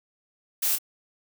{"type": "noise with echo", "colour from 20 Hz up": "blue", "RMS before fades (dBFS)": -25, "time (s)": [0.62, 0.76], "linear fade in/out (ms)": 10, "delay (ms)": 26, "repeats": 1, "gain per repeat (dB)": -6, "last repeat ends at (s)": 0.786, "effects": []}